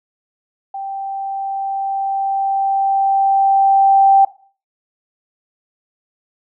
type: tone with level ramp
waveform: sine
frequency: 783 Hz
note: G5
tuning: 2 cents flat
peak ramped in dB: -23 to -6 dBFS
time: 0.74-4.25 s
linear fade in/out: 5 ms
effects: noise-tail reverb RT60 0.4 s tail -17 dB re dry